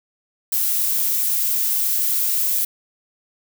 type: noise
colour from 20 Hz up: violet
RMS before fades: -20 dBFS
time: 0.52-2.65 s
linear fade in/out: 5 ms
effects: none